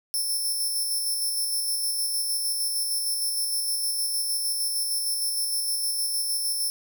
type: tone with tremolo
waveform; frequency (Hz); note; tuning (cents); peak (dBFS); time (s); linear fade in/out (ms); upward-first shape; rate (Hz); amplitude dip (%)
5% pulse; 5350; E8; +25; -18; 0.14-6.7; 0; square; 6.5; 25
effects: none